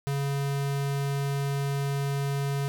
square tone, 139.9 Hz, C#3, 16 cents sharp, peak -27 dBFS, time 0.07-2.68 s, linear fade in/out 0 ms, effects 9-bit

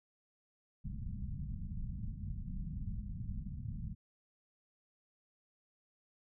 pink low-pass noise, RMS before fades -41 dBFS, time 0.84-3.95 s, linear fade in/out 20 ms, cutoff 210 Hz, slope 48 dB/octave, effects none

